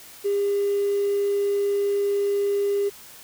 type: tone with hard clipping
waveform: triangle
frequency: 403 Hz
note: G4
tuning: 48 cents sharp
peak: -20 dBFS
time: 0.24-2.9 s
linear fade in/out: 20 ms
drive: 3 dB
effects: white hiss -45 dBFS RMS until 3.23 s